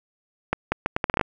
accelerating click train, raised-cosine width 0.5 ms, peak -6 dBFS, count 10, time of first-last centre 0.53-1.212 s, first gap 190 ms, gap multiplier 0.74, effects none

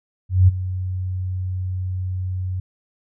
sine tone with ADSR envelope, 92.4 Hz, F#2, 2 cents flat, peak -7 dBFS, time 0.29-2.6 s, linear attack 190 ms, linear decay 20 ms, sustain -15 dB, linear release 4 ms, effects none

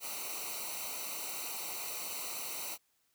white noise with comb filter, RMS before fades -40 dBFS, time 0-2.78 s, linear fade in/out 50 ms, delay 0.59 ms, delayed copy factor -0.9, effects white hiss -75 dBFS RMS until 3.14 s

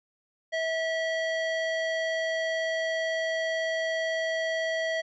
square tone with band-pass filter, 649 Hz, E5, 27 cents flat, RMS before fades -29 dBFS, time 0.52-5.02 s, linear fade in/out 20 ms, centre 1700 Hz, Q 0.87, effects resampled to 16000 Hz

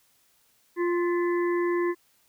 harmonic tone with a mistuned harmonic, 349.2 Hz, F4, in tune, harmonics 1 / 3 / 5 / 6, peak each -23 / -33 / -37 / -39 dBFS, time 0.76-1.95 s, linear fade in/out 50 ms, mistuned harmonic 6, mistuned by -62 cents, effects white hiss -65 dBFS RMS until 2.28 s

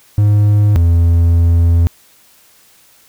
triangle tone pair in turn, 103.8 / 84.57 Hz, G#2 / E2, 0 / +45 cents, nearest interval major third, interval 355 cents, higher first, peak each -5 dBFS, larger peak neither, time 0.18-0.76 / 0.76-1.87 s, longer second, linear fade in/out 0 ms, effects white hiss -48 dBFS RMS until 3.08 s

